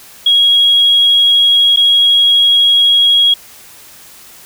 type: tone with dropouts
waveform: sine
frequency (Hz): 3304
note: G#7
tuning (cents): -10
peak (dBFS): -5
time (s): 0.26-3.34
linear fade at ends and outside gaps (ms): 5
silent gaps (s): 1.762-1.771
effects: tanh soft clip ceiling -1 dBFS + white hiss -38 dBFS RMS until 4.45 s